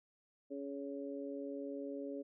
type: harmonic tone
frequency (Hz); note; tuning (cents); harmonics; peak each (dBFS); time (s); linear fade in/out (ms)
140; C#3; +18; 2 / 3 / 4; -43 / -46 / -46; 0.5-2.23; 20
effects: none